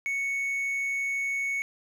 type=tone; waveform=triangle; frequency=2217 Hz; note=C#7; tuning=in tune; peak=-25 dBFS; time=0.06-1.62 s; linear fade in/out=0 ms; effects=none